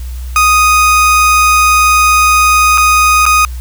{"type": "tone with dropouts", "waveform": "30% pulse", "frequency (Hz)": 1244.5, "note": "D#6", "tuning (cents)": 0, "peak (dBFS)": -3, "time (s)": [0.36, 3.45], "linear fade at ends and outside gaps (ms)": 1, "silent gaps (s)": [[2.776, 2.78], [3.255, 3.263]], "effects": ["added 62 Hz sine -19 dBFS peak until 3.6 s", "white hiss -38 dBFS RMS until 3.6 s"]}